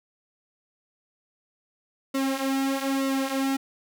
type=tone with flanger; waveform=sawtooth; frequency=270.3 Hz; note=C#4; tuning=44 cents flat; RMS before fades=-26 dBFS; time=2.14-3.57 s; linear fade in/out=10 ms; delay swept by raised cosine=1.2 to 5.7 ms; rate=1.1 Hz; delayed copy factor=-0.7; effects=none